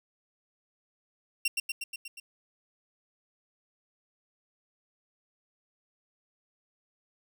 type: tone with echo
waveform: sawtooth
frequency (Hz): 2745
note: F7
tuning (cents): -31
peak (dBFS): -21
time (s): 1.45-1.48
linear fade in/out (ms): 5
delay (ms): 120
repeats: 6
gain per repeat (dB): -3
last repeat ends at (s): 2.2
effects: none